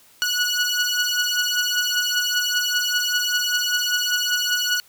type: beating tone pair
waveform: 15% pulse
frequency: 1462 / 1467.1 Hz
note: F#6 / F#6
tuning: -21 / -15 cents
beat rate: 5.1 Hz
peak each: -16 dBFS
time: 0.22-4.8 s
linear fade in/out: 0 ms
effects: white hiss -53 dBFS RMS until 4.88 s